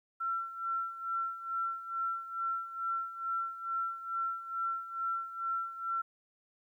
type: tone with tremolo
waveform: sine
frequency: 1352 Hz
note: E6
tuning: 43 cents sharp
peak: -30 dBFS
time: 0.2-6.02 s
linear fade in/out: 10 ms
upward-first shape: sine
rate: 2.3 Hz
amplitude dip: 75%
effects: 12-bit